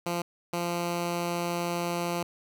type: tone pair in turn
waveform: 10% pulse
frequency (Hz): 172.9 / 172.9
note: F3 / F3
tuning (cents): -17 / -17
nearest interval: unison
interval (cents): 0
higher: neither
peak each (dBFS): -20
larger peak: neither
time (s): 0.06-0.22 / 0.53-2.23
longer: second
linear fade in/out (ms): 5
effects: none